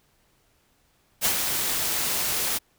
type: noise with ADSR envelope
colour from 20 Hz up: white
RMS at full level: -21 dBFS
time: 1.21-2.59 s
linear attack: 44 ms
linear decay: 82 ms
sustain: -5 dB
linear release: 22 ms
effects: pink hiss -65 dBFS RMS until 2.78 s